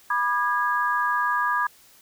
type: tone cluster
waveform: sine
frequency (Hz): 982 / 1203 / 1649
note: B5 / D6 / G#6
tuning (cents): -10 / +41 / -13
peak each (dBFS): -25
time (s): 0.1-1.67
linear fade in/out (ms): 5
effects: white hiss -54 dBFS RMS until 2.01 s